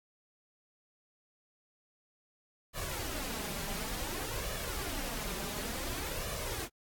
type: noise with flanger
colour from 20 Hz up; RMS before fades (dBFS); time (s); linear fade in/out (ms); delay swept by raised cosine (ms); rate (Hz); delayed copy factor
pink; -38; 2.73-6.69; 50; 1.7 to 5.1; 0.56; +0.6
effects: AAC 64 kbps

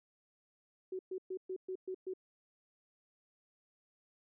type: tone bursts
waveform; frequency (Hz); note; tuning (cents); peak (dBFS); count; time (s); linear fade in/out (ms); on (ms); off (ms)
sine; 373.7; F#4; +17; -37; 7; 0.92-2.137; 5; 71; 120
effects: none

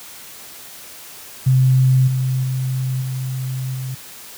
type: tone with level steps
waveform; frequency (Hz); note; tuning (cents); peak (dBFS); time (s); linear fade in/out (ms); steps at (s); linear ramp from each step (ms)
sine; 130; C3; -11; -10 / -16 / -18 / -21 / -23; 1.46-3.95; 10; 2.07 / 2.43 / 3.01 / 3.74; 10
effects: white hiss -38 dBFS RMS until 4.37 s + high-pass 60 Hz 12 dB/octave

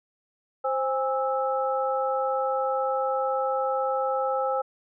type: tone cluster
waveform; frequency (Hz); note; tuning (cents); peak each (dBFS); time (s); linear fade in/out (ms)
sine; 525 / 816 / 1311; C5 / G#5 / E6; +6 / -31 / -10; -26 / -28 / -30; 0.64-4.62; 10
effects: none

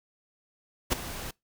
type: noise with ADSR envelope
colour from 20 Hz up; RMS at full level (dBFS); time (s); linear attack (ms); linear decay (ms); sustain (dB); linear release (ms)
pink; -23; 0.9-1.31; 26; 11; -15; 5
effects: noise-tail reverb RT60 0.2 s tail -25 dB re dry

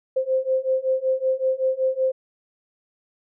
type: beating tone pair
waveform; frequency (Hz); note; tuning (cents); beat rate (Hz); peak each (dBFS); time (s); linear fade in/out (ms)
sine; 520 / 525.3; C5 / C5; -11 / +7; 5.3; -23 / -22; 0.16-2.12; 10
effects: none

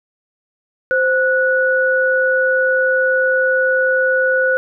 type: tone pair together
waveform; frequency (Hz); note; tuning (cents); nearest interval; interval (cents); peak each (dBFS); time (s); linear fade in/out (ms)
sine; 520.1 / 1471; C5 / F#6; -10 / -11; octave + tritone; 1799; -15 / -15; 0.91-4.57; 0
effects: none

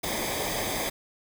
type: noise with comb filter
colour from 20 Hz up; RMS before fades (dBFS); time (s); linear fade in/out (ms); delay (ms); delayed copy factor
pink; -30; 0.03-0.9; 10; 0.71; -0.7
effects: none

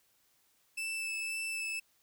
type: tone with vibrato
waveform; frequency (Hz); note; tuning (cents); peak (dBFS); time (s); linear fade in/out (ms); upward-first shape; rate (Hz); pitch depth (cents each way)
40% pulse; 2637; E7; 0; -34; 0.77-1.8; 10; sine; 1.9; 11
effects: white hiss -71 dBFS RMS until 2.02 s

